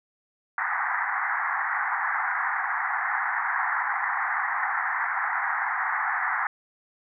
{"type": "band-pass noise", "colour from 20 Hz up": "white", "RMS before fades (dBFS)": -27, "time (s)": [0.58, 6.47], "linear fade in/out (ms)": 2, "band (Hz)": [750, 2000], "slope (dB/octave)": 96, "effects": []}